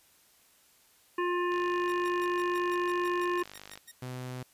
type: harmonic tone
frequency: 353.9 Hz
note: F4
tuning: 23 cents sharp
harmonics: 1 / 3 / 5 / 7 / 8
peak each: -29 / -32 / -37 / -44 / -48 dBFS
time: 1.18-3.43 s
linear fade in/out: 5 ms
type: click train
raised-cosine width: 0.2 ms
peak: -27 dBFS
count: 114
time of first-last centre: 1.52-3.775 s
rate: 50.1 Hz
type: tone bursts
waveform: 5% pulse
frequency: 1864.7 Hz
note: A#6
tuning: in tune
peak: -35 dBFS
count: 13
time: 1.88-3.918 s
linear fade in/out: 10 ms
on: 46 ms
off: 120 ms
type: tone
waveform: sawtooth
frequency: 126.8 Hz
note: B2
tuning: 46 cents sharp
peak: -33 dBFS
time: 4.02-4.43 s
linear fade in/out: 5 ms
effects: white hiss -63 dBFS RMS until 4.53 s + resampled to 32000 Hz